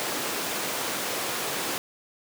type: high-pass noise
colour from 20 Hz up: pink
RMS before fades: -30 dBFS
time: 0-1.78 s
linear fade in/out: 0 ms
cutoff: 290 Hz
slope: 12 dB/octave
effects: none